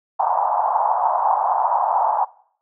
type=band-pass noise; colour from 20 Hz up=white; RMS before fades=-19 dBFS; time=0.19-2.25 s; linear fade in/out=10 ms; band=730 to 960 Hz; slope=48 dB/octave; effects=noise-tail reverb RT60 0.6 s tail -22 dB re dry